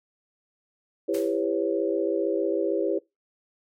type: chord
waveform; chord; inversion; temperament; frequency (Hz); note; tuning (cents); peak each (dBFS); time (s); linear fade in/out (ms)
sine; C# half-diminished seventh; first; just; 332.6 / 399.1 / 498.9 / 554.4; E4 / G4 / B4 / C#5; +16 / +31 / +17 / 0; -27 / -27 / -29 / -29; 1.08-2.99; 10
type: noise with exponential decay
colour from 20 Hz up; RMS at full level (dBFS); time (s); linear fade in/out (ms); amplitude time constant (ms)
white; -37; 1.14-1.45; 5; 67
effects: noise-tail reverb RT60 0.2 s tail -23 dB re dry + MP3 64 kbps